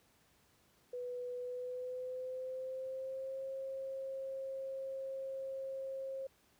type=tone with pitch glide; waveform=sine; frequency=493.9 to 535.5 Hz; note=B4 to C5; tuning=0 to +40 cents; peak=-39 dBFS; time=0.93-6.27 s; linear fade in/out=5 ms; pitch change=+140 cents; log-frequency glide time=1.37-3.43 s; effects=pink hiss -70 dBFS RMS until 6.59 s + high-pass 60 Hz 12 dB/octave